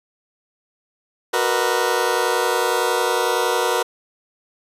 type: chord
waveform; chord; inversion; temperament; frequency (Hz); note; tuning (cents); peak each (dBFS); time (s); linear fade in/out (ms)
20% pulse; B major seventh; second; just; 370.4 / 463 / 493.9 / 617.4; F#4 / A#4 / B4 / D#5; +2 / -12 / 0 / -14; -19 / -17 / -17 / -23; 1.33-3.83; 10
effects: resampled to 32000 Hz